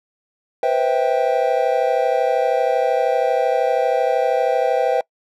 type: chord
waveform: triangle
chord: C major seventh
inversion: third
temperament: just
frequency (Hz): 490.5 / 523.3 / 654.1 / 784.9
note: B4 / C5 / E5 / G5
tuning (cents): -12 / 0 / -14 / +2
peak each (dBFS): -19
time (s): 0.63-5.01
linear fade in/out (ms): 2
effects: noise-tail reverb RT60 0.1 s tail -24 dB re dry